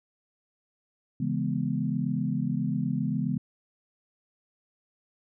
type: chord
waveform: sine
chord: C# minor seventh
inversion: none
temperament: equal with one note detuned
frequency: 138.59 / 166.15 / 207.7 / 246.9 Hz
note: C#3 / E3 / G#3 / B3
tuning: 0 / +14 / 0 / 0 cents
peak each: -31 dBFS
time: 1.2-3.38 s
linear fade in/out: 5 ms
effects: none